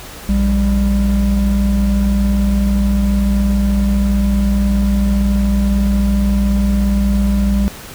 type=tone pair together; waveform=triangle; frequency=59.09 / 198.9 Hz; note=A#1 / G3; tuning=+24 / +25 cents; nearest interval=octave + major sixth; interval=2101 cents; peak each=-12 dBFS; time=0.29-7.68 s; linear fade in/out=0 ms; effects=pink hiss -33 dBFS RMS until 7.94 s